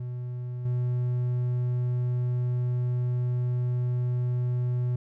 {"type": "tone with level steps", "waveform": "triangle", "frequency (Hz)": 123.47, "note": "B2", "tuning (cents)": 0, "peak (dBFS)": [-29, -22], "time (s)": [0, 4.96], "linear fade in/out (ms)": 5, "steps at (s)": 0.65, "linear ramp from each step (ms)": 5, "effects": []}